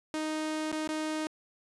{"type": "tone with dropouts", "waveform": "sawtooth", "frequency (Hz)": 310.8, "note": "D#4", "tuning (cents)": -2, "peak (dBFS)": -27, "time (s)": [0.14, 1.27], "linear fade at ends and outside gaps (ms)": 0, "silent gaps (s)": [[0.717, 0.727], [0.875, 0.89]], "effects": ["resampled to 24000 Hz"]}